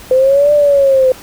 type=linear two-way sweep; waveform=sine; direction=up then down; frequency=508 to 593 to 511 Hz; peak=-6 dBFS; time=0.11-1.12 s; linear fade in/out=2 ms; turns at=0.53 s; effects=pink hiss -35 dBFS RMS until 1.22 s